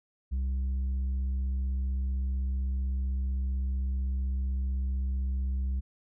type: tone with tanh clipping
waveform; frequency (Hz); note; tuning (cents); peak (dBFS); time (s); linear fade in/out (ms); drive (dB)
sine; 65.41; C2; 0; -28; 0.31-5.81; 20; 4
effects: none